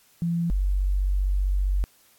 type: tone pair in turn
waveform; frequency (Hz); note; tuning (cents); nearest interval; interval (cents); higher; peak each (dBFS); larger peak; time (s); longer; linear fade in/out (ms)
sine; 169.8 / 47.65; F3 / G1; -48 / -48; octave + minor seventh; 2200; first; -22 / -20; second; 0.22-0.5 / 0.5-1.84; second; 0
effects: white hiss -59 dBFS RMS until 2.18 s + AAC 64 kbps